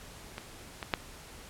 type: clicks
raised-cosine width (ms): 0.3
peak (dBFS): -22 / -20 / -10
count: 3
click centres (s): 0.381 / 0.828 / 0.938
effects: pink hiss -49 dBFS RMS until 1.49 s + low-pass 12000 Hz 12 dB/octave